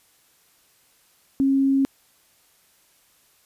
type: tone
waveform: sine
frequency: 271.6 Hz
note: C#4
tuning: 35 cents flat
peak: -16 dBFS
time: 1.4-1.85 s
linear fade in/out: 0 ms
effects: white hiss -60 dBFS RMS until 3.45 s + resampled to 32000 Hz